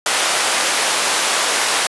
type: high-pass noise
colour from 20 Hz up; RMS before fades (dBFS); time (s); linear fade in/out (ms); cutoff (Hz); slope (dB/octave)
pink; -17; 0.06-1.87; 2; 700; 12
effects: resampled to 24000 Hz